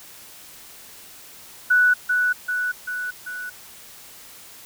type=tone with echo; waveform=sine; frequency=1480 Hz; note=F#6; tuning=in tune; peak=-13 dBFS; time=1.7-1.94 s; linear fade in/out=10 ms; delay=390 ms; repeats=4; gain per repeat=-4 dB; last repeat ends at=3.5 s; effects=white hiss -44 dBFS RMS until 4.65 s